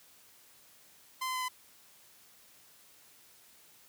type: tone with pitch steps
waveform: sawtooth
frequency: 1035 / 1027.3 / 1019.6 / 1011.9 Hz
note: C6 / C6 / C6 / B5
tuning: -19 / -32 / -45 / +42 cents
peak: -29 dBFS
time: 1.21-1.486 s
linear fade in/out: 10 ms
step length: 69 ms
effects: white hiss -60 dBFS RMS until 3.88 s + high-pass 60 Hz 12 dB/octave